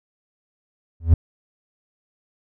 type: tone with exponential growth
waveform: triangle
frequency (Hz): 82.41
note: E2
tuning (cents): 0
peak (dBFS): -4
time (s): 1-1.14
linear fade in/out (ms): 5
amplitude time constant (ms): 30
effects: none